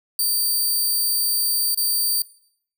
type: tone with dropouts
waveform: 10% pulse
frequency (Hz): 4641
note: D8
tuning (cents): -21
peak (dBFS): -12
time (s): 0.19-2.22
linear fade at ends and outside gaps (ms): 2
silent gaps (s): 1.747-1.774
effects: noise-tail reverb RT60 0.6 s tail -18 dB re dry